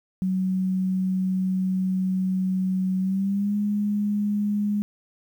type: tone with pitch glide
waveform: sine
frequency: 187.2 to 206.5 Hz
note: F#3 to G#3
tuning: +20 to -10 cents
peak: -21 dBFS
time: 0.22-4.82 s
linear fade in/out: 0 ms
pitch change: +170 cents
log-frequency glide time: 2.99-3.56 s
effects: 9-bit